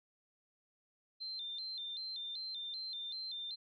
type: tone with vibrato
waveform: sine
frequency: 3848 Hz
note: B7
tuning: 46 cents flat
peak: -40 dBFS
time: 1.2-3.56 s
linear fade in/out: 20 ms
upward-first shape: square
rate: 2.6 Hz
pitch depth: 120 cents each way
effects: none